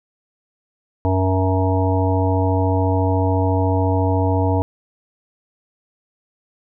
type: harmonic tone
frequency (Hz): 94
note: F#2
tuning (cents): +28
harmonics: 1 / 3 / 5 / 7 / 9 / 10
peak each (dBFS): -17 / -22 / -24 / -25 / -27 / -27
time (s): 1.05-4.62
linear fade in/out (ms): 0
effects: none